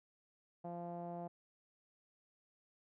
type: tone with low-pass filter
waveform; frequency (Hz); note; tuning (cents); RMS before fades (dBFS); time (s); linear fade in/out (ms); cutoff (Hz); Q
sawtooth; 172.8; F3; -18; -45; 0.64-1.28; 10; 730; 5
effects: none